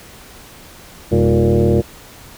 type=tone with frequency modulation; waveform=sine; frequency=131 Hz; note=C3; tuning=2 cents sharp; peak=-10 dBFS; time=1.11-1.82 s; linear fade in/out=20 ms; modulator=112 Hz; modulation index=3.5; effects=pink hiss -40 dBFS RMS until 2.37 s